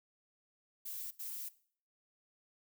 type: noise bursts at uneven times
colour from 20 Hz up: violet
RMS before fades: -43 dBFS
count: 2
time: 0.85-1.11 / 1.19-1.49 s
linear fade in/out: 10 ms
effects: noise-tail reverb RT60 0.5 s tail -18 dB re dry